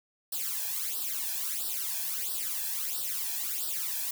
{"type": "noise with flanger", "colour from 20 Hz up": "blue", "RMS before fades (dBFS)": -33, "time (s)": [0.32, 4.11], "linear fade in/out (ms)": 5, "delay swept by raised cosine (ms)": [0.22, 1.22], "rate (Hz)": 1.5, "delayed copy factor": 0.95, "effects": []}